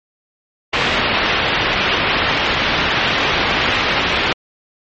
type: low-pass noise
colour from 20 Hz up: white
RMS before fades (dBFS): -17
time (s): 0.73-4.33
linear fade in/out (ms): 5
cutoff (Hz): 3300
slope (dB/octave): 24
effects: MP3 32 kbps